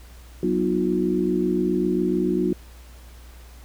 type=tone cluster; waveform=sine; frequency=186.5 / 245.7 / 311.2 / 358.5 Hz; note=F#3 / B3 / D#4 / F4; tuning=+14 / -9 / 0 / +45 cents; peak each=-25 / -27 / -25 / -23 dBFS; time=0.43-2.53 s; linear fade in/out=2 ms; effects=added 60 Hz sine -42 dBFS peak until 3.64 s + pink hiss -51 dBFS RMS until 3.64 s